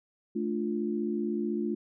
sine chord, D minor, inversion second, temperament equal with one note detuned, 219.1 / 293.7 / 349.2 Hz, A3 / D4 / F4, -7 / 0 / 0 cents, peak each -31 / -35 / -32 dBFS, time 0.35-1.75 s, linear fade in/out 10 ms, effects none

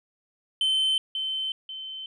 sine tone with echo, 3078 Hz, G7, 32 cents flat, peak -18 dBFS, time 0.61-0.98 s, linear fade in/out 2 ms, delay 540 ms, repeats 2, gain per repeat -8 dB, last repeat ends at 2.06 s, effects tanh soft clip ceiling -20 dBFS

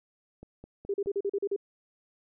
click train, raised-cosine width 2 ms, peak -32 dBFS, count 4, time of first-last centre 0.43-1.06 s, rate 4.76 Hz
sine tone bursts, 400 Hz, G4, 35 cents sharp, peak -26 dBFS, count 8, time 0.89-1.563 s, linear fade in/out 5 ms, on 50 ms, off 39 ms
effects none

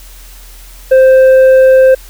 sine tone with tanh clipping, 523.3 Hz, C5, in tune, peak -3 dBFS, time 0.91-1.95 s, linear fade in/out 10 ms, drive 5 dB, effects added 42 Hz sine -32 dBFS peak until 2.09 s + white hiss -38 dBFS RMS until 2.09 s

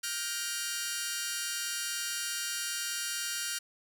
10% pulse chord, G minor seventh, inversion third, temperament just, 1411.2 / 1568 / 1881.6 / 2352 Hz, F6 / G6 / Bb6 / D7, +18 / 0 / +16 / +2 cents, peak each -29 / -31 / -32 / -35 dBFS, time 0.03-3.59 s, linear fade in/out 10 ms, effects none

